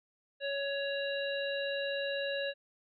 harmonic tone, 558 Hz, C#5, 11 cents sharp, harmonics 1 / 3 / 5 / 7, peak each -34 / -39 / -41 / -42 dBFS, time 0.4-2.54 s, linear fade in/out 50 ms, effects none

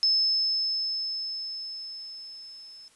sine tone with level ramp, 5230 Hz, E8, 15 cents flat, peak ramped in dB -19 to -45 dBFS, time 0.03-2.88 s, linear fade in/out 0 ms, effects white hiss -60 dBFS RMS until 2.95 s + resampled to 24000 Hz

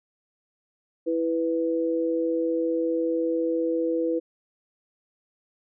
sine tone pair together, 329.6 / 495 Hz, E4 / B4, 0 / +4 cents, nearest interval perfect fifth, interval 704 cents, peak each -25 / -25 dBFS, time 1.06-4.2 s, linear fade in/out 20 ms, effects none

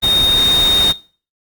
sine tone in noise, 3700 Hz, A#7, 14 cents flat, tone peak -11 dBFS, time 0.02-0.93 s, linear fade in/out 20 ms, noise pink, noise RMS -22 dBFS, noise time 0.02-0.93 s, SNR +8 dB, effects noise-tail reverb RT60 0.4 s tail -20 dB re dry + Opus 32 kbps

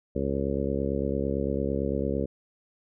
harmonic tone, 68.9 Hz, C#2, 10 cents flat, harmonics 1 / 2 / 3 / 4 / 5 / 6 / 7 / 8, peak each -33 / -35 / -32 / -33 / -36 / -33 / -33 / -35 dBFS, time 0.15-2.26 s, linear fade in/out 10 ms, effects none

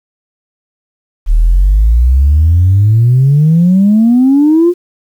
sine exponential sweep, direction up, 36.71 to 360 Hz, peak -3 dBFS, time 1.26-4.74 s, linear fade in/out 50 ms, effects tanh soft clip ceiling -1 dBFS + 7-bit

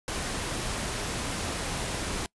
pink noise, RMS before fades -32 dBFS, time 0.08-2.26 s, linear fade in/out 0 ms, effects noise-tail reverb RT60 0.1 s tail -24 dB re dry + resampled to 24000 Hz

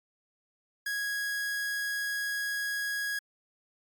45% pulse tone, 1656 Hz, G#6, 5 cents flat, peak -30 dBFS, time 0.86-3.19 s, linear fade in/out 5 ms, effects MP3 96 kbps

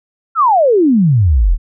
sine exponential sweep, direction down, 1395 to 34.65 Hz, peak -7 dBFS, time 0.35-1.58 s, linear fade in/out 50 ms, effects none

